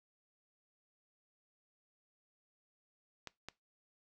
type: clicks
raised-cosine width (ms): 0.2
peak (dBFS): -26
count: 2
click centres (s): 3.273 / 3.486
effects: noise-tail reverb RT60 0.2 s tail -21 dB re dry